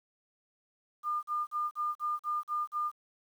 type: tone bursts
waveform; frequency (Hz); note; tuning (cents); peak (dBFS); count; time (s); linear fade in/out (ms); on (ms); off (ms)
sine; 1207; D6; +47; -29; 8; 1.03-2.917; 50; 200; 41
effects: 10-bit